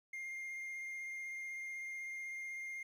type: tone with vibrato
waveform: triangle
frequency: 2116 Hz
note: C7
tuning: 19 cents sharp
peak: -40 dBFS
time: 0.13-2.83 s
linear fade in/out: 5 ms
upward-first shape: triangle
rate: 16 Hz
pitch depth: 12 cents each way
effects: 12-bit